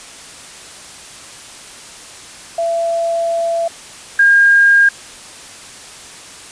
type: tone pair in turn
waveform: sine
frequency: 672 / 1615.9 Hz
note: E5 / G#6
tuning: +33 / -48 cents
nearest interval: octave + minor third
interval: 1519 cents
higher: second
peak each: -14 / -6 dBFS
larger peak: second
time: 2.58-3.68 / 4.19-4.89 s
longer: first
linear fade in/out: 5 ms
effects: white hiss -35 dBFS RMS until 6.51 s + resampled to 22050 Hz